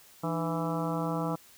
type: harmonic tone with a mistuned harmonic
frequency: 165.6 Hz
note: E3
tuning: 8 cents sharp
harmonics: 1 / 2 / 3 / 4 / 5 / 6 / 7 / 8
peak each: -32 / -35 / -37 / -38 / -39 / -40 / -40 / -41 dBFS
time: 0.23-1.36 s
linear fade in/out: 10 ms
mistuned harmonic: 2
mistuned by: -130 cents
effects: white hiss -56 dBFS RMS until 1.57 s